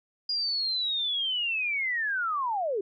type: linear sweep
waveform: sine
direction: down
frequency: 4885 to 370 Hz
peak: -26 dBFS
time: 0.29-2.81 s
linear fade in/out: 5 ms
effects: none